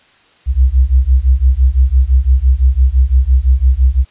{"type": "beating tone pair", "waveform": "sine", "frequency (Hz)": [61.74, 67.64], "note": ["B1", "C#2"], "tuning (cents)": [0, -42], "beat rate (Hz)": 5.9, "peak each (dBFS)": -10, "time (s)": [0.46, 4.05], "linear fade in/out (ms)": 50, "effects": ["white hiss -49 dBFS RMS until 4.1 s", "resampled to 8000 Hz"]}